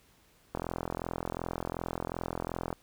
click train, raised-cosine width 1 ms, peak -19 dBFS, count 94, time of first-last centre 0.55-2.728 s, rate 42.7 Hz, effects pink hiss -64 dBFS RMS until 2.82 s

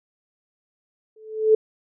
sine tone with exponential growth, 435.8 Hz, A4, 17 cents flat, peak -9 dBFS, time 1.16-1.55 s, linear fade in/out 5 ms, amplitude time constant 84 ms, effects none

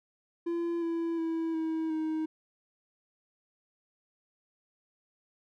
triangle tone with pitch steps, 340 / 333.6 / 327.3 / 321.1 / 315 Hz, F4 / E4 / E4 / E4 / D#4, -46 / +21 / -12 / -45 / +21 cents, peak -27 dBFS, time 0.46-2.26 s, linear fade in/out 10 ms, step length 360 ms, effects none

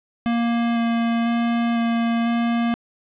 square tone with vibrato, 233.1 Hz, A#3, in tune, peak -19 dBFS, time 0.26-2.74 s, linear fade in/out 0 ms, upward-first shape square, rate 1 Hz, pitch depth 8 cents each way, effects resampled to 8000 Hz + 8-bit

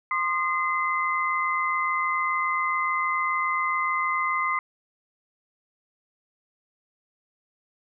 sine tone cluster, 1053 / 1220 / 2055 Hz, C6 / D#6 / C7, +11 / -34 / -32 cents, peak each -27 dBFS, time 0.11-4.59 s, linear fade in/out 2 ms, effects none

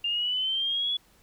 sine linear sweep, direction up, 2794 to 3410 Hz, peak -25 dBFS, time 0.04-0.97 s, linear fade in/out 5 ms, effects pink hiss -61 dBFS RMS until 1.22 s

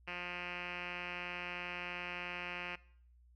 5% pulse tone with low-pass filter, 177 Hz, F3, 23 cents sharp, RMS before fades -43 dBFS, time 0.07-2.76 s, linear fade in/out 10 ms, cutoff 2700 Hz, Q 5.7, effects noise-tail reverb RT60 0.6 s tail -20 dB re dry + added 60 Hz sine -61 dBFS peak until 3.35 s

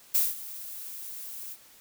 violet noise with ADSR envelope, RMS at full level -22 dBFS, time 0.14-1.57 s, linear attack 13 ms, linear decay 190 ms, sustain -18 dB, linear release 49 ms, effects white hiss -55 dBFS RMS until 1.8 s

